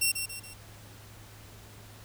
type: tone with echo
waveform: 10% pulse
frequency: 2728 Hz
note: F7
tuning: 41 cents flat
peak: -15 dBFS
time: 0.01-0.12 s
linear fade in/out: 10 ms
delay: 140 ms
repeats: 3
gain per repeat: -7 dB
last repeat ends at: 0.54 s
effects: added 105 Hz sine -51 dBFS peak until 2.04 s + pink hiss -52 dBFS RMS until 2.04 s